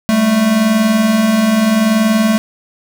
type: tone pair together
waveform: square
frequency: 199.23 / 220 Hz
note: G3 / A3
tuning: +28 / 0 cents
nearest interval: major second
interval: 172 cents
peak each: -19 / -11 dBFS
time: 0.09-2.38 s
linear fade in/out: 0 ms
effects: none